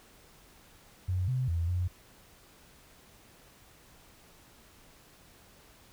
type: tone with pitch steps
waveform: sine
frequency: 91.7 / 128.3 / 84.2 / 89.6 Hz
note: F#2 / C3 / E2 / F2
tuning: -15 / -34 / +37 / +45 cents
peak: -27 dBFS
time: 1.08-1.88 s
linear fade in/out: 10 ms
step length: 200 ms
effects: pink hiss -58 dBFS RMS until 5.92 s